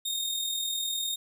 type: tone with amplitude modulation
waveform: sawtooth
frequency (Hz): 3690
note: A#7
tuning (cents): -18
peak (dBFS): -24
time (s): 0.05-1.16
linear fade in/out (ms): 10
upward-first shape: sine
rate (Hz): 39.9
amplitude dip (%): 45
effects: none